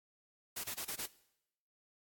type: noise bursts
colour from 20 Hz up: white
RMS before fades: -40 dBFS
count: 5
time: 0.56-1.063 s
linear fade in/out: 10 ms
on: 79 ms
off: 27 ms
effects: noise-tail reverb RT60 0.8 s tail -19 dB re dry + AAC 64 kbps